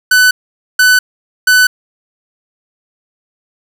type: tone bursts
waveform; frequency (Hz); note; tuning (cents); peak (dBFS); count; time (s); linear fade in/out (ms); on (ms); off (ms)
45% pulse; 1500; F#6; +23; -5; 3; 0.11-1.67; 5; 200; 480
effects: none